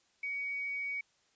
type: tone with quantisation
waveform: sine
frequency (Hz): 2253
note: C#7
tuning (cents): +28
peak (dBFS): -34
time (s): 0.23-1.01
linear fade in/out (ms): 5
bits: 10
effects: white hiss -71 dBFS RMS until 1.35 s + resampled to 16000 Hz